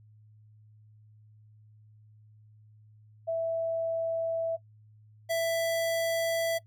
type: tone pair in turn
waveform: sine / square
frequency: 659 / 662.7 Hz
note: E5 / E5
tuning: -1 / +9 cents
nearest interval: unison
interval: 10 cents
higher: second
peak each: -27 dBFS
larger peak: neither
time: 3.27-4.57 / 5.29-6.59 s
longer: neither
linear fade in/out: 20 ms
effects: noise-tail reverb RT60 0.1 s tail -22 dB re dry + added 107 Hz sine -54 dBFS peak until 6.66 s